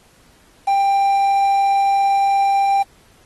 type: tone with quantisation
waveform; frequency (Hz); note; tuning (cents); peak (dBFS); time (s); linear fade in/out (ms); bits
triangle; 791; G5; +15; -11; 0.67-2.83; 10; 6
effects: pink hiss -53 dBFS RMS until 3.25 s + AAC 32 kbps